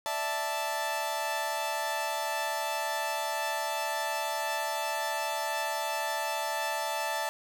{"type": "chord", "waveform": "sawtooth", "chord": "D suspended second", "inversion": "none", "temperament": "equal", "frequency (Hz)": [587.3, 659.3, 880], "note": ["D5", "E5", "A5"], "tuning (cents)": [0, 0, 0], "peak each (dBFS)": [-34, -32, -28], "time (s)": [0.06, 7.29], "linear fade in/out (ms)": 0, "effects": []}